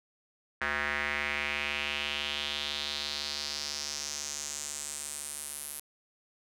square tone with band-pass filter sweep, 73 Hz, D2, 10 cents flat, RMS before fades -35 dBFS, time 0.61-5.8 s, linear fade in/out 5 ms, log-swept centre 1700 to 11000 Hz, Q 3.3, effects none

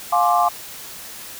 sine chord, D half-diminished seventh, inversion first, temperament just, 704.8 / 845.8 / 1057.2 / 1174.7 Hz, F5 / Ab5 / C6 / D6, +16 / +31 / +18 / 0 cents, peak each -17 / -21 / -21 / -20 dBFS, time 0.12-0.49 s, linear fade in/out 10 ms, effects white hiss -36 dBFS RMS until 1.39 s

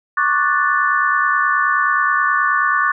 sine chord, D major seventh, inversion third, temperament equal with one note detuned, 1108.7 / 1178.1 / 1480 / 1760 Hz, C#6 / D6 / F#6 / A6, 0 / +5 / 0 / 0 cents, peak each -19 dBFS, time 0.17-2.92 s, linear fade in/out 5 ms, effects none

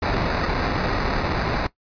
pink noise with sample-and-hold, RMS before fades -23 dBFS, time 0.02-1.67 s, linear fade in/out 5 ms, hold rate 3150 Hz, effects noise-tail reverb RT60 0.1 s tail -17 dB re dry + resampled to 11025 Hz

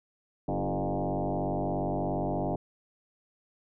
sine tone with frequency modulation, 220 Hz, A3, in tune, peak -27 dBFS, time 0.48-2.56 s, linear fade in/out 5 ms, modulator 97.1 Hz, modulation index 5.9, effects none

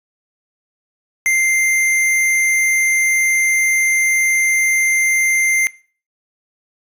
square tone, 2093 Hz, C7, in tune, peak -13 dBFS, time 1.26-5.67 s, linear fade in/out 0 ms, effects noise-tail reverb RT60 0.4 s tail -20 dB re dry + resampled to 32000 Hz

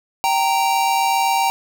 square tone pair together, 779.5 / 927 Hz, G5 / A#5, -10 / -10 cents, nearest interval minor third, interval 300 cents, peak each -19 dBFS, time 0.24-1.5 s, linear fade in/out 0 ms, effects none

